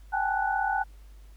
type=tone cluster; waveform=sine; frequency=771 / 807 / 866 / 1480 Hz; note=G5 / G#5 / A5 / F#6; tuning=-29 / -50 / -28 / 0 cents; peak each=-30 dBFS; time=0.12-0.84 s; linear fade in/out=20 ms; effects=added 50 Hz sine -46 dBFS peak until 1.36 s + pink hiss -63 dBFS RMS until 1.36 s